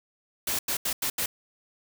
white noise bursts at uneven times, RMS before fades -28 dBFS, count 5, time 0.47-0.59 / 0.68-0.77 / 0.85-0.93 / 1.02-1.1 / 1.18-1.26 s, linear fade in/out 5 ms, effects none

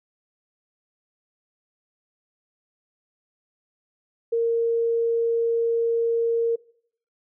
sine tone, 462.5 Hz, A#4, 14 cents flat, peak -19 dBFS, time 4.32-6.56 s, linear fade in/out 10 ms, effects noise-tail reverb RT60 0.6 s tail -21 dB re dry

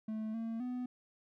triangle tone with pitch steps, 217.9 / 226.8 / 249.2 Hz, A3 / A#3 / B3, -17 / -47 / +16 cents, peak -34 dBFS, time 0.08-0.86 s, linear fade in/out 5 ms, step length 260 ms, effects none

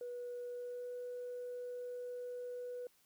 sine tone with pitch glide, 487.7 to 492.2 Hz, B4 to B4, -22 to -6 cents, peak -40 dBFS, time 0.01-2.87 s, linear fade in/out 2 ms, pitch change +16 cents, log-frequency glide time 0.48-0.93 s, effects tanh soft clip ceiling -38 dBFS + white hiss -71 dBFS RMS until 3.05 s

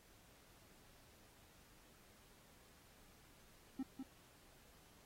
triangle tone with echo, 264.4 Hz, C4, 18 cents sharp, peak -37 dBFS, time 3.79-3.83 s, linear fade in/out 5 ms, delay 200 ms, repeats 1, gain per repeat -5 dB, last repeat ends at 4.03 s, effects pink hiss -67 dBFS RMS until 5.05 s + AAC 48 kbps

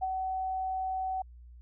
sine tone with ADSR envelope, 755 Hz, F#5, 35 cents sharp, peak -26 dBFS, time 0.01-1.22 s, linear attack 25 ms, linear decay 24 ms, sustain -4 dB, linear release 4 ms, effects added 60 Hz sine -48 dBFS peak until 1.61 s

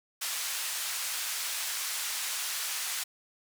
white band-pass noise, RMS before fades -34 dBFS, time 0.21-3.04 s, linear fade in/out 10 ms, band 1100 to 11000 Hz, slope 12 dB/octave, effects none

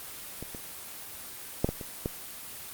clicks, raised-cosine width 2 ms, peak -24 / -27 / -9 / -16 / -25 / -15 dBFS, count 6, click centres 0.426 / 0.548 / 1.645 / 1.69 / 1.812 / 2.059 s, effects white hiss -42 dBFS RMS until 2.73 s + Opus 24 kbps

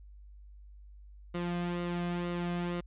sawtooth tone with flanger, 174.61 Hz, F3, in tune, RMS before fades -34 dBFS, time 1.34-2.81 s, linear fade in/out 10 ms, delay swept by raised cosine 1.2 to 2.2 ms, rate 2.1 Hz, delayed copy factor -0.5, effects added 50 Hz sine -49 dBFS peak until 2.86 s + resampled to 8000 Hz

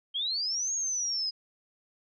sine linear two-way sweep, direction up then down, 3136 to 6645 to 4971 Hz, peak -28 dBFS, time 0.14-1.31 s, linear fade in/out 20 ms, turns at 0.74 s, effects none

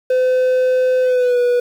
triangle tone with pitch glide, 510 to 488.1 Hz, C5 to B4, -44 to -20 cents, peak -10 dBFS, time 0.1-1.6 s, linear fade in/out 5 ms, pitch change -76 cents, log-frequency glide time 1.02-1.39 s, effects 7-bit

